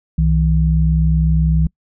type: tone pair together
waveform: sine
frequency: 63.86 / 160 Hz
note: C2 / D#3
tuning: -41 / +49 cents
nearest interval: octave + major third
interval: 1590 cents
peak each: -14 dBFS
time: 0.18-1.67 s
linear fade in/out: 5 ms
effects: noise-tail reverb RT60 0.1 s tail -26 dB re dry